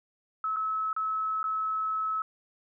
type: tone with dropouts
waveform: sine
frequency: 1295 Hz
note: E6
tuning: 31 cents flat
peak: -27 dBFS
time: 0.44-2.22 s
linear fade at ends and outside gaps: 2 ms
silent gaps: 0.562-0.567 / 0.93-0.964 / 1.43-1.44 s
effects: none